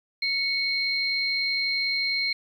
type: tone pair together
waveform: sine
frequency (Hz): 2213 / 4178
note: C#7 / C8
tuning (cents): -3 / -3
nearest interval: major seventh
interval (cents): 1100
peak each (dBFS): -26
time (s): 0.22-2.33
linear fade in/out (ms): 5
effects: 9-bit